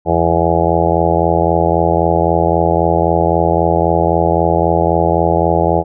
harmonic tone, 83.8 Hz, E2, 29 cents sharp, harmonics 1 / 2 / 4 / 5 / 6 / 7 / 8 / 9 / 10, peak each -19 / -19 / -19 / -19 / -19 / -19 / -19 / -19 / -19 dBFS, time 0.05-5.84 s, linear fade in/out 50 ms, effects none

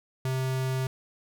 square tone, 130.81 Hz, C3, in tune, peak -27 dBFS, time 0.25-0.87 s, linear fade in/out 2 ms, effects none

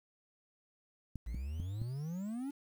clicks, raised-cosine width 5 ms, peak -29 dBFS, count 4, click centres 1.157 / 1.346 / 1.6 / 1.817 s
triangle exponential sweep, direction up, 53.3 to 290 Hz, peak -35 dBFS, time 1.26-2.51 s, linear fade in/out 10 ms
effects 10-bit

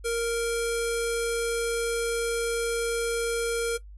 square tone with low-pass filter, 465.7 Hz, A#4, 2 cents flat, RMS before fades -27 dBFS, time 0.04-3.78 s, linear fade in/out 20 ms, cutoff 10000 Hz, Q 3.1, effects noise-tail reverb RT60 0.1 s tail -17 dB re dry + added 50 Hz sine -42 dBFS peak until 3.97 s

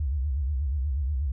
sine tone with vibrato, 69.4 Hz, C#2, 3 cents sharp, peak -24 dBFS, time 0-1.32 s, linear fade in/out 5 ms, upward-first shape sine, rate 8.3 Hz, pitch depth 180 cents each way, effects none

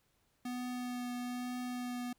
square tone with vibrato, 246.9 Hz, B3, in tune, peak -38 dBFS, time 0.45-2.13 s, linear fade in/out 5 ms, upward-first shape triangle, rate 1.1 Hz, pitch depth 13 cents each way, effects pink hiss -75 dBFS RMS until 2.18 s

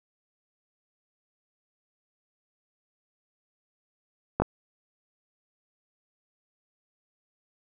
clicks, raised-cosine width 1 ms, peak -9 dBFS, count 2, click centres 4.4 / 4.42 s, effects none

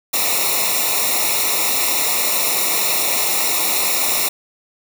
white noise with comb filter, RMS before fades -18 dBFS, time 0.13-4.29 s, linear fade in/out 10 ms, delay 0.63 ms, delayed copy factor -0.95, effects none

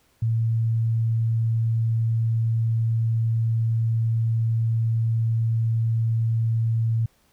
sine tone, 113.6 Hz, A#2, 44 cents flat, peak -19 dBFS, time 0.22-7.06 s, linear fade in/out 5 ms, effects pink hiss -63 dBFS RMS until 7.32 s

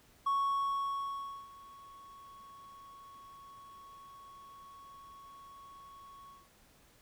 triangle tone with ADSR envelope, 1108.7 Hz, C#6, in tune, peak -25 dBFS, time 0.26-6.49 s, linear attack 9 ms, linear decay 1200 ms, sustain -24 dB, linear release 200 ms, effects tanh soft clip ceiling -22 dBFS + pink hiss -64 dBFS RMS until 7.01 s

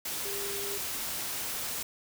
sine tone in noise, 400.9 Hz, G4, 39 cents sharp, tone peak -38 dBFS, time 0.25-0.78 s, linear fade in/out 5 ms, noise white, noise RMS -35 dBFS, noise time 0.05-1.83 s, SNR -6 dB, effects none

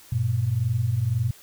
sine tone pair together, 98 / 119.94 Hz, G2 / A#2, 0 / +50 cents, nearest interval minor third, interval 350 cents, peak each -26 / -22 dBFS, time 0.12-1.31 s, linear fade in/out 5 ms, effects white hiss -50 dBFS RMS until 1.42 s

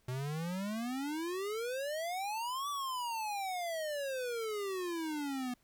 square exponential two-way sweep, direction up then down, 123.47 to 1168 to 243.4 Hz, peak -36 dBFS, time 0.08-5.54 s, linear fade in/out 5 ms, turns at 2.69 s, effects pink hiss -72 dBFS RMS until 5.63 s

